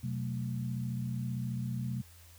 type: tone cluster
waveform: sine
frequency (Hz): 126.7 / 185 / 220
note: B2 / F#3 / A3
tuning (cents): +45 / 0 / 0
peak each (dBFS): -34 / -40 / -40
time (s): 0.03-2.02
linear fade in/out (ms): 10
effects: added 84 Hz sine -55 dBFS peak until 2.38 s + white hiss -59 dBFS RMS until 2.38 s